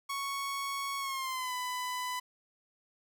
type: tone with pitch glide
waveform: sawtooth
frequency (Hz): 1108.7 to 999.2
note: C#6 to B5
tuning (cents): 0 to +20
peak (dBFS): -30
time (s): 0.09-2.2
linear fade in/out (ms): 10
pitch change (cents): -180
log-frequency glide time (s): 0.99-1.53
effects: none